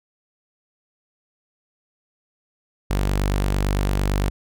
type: tone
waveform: sawtooth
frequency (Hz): 48.87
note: G1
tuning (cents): -5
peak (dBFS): -15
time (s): 2.9-4.3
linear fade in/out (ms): 10
effects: none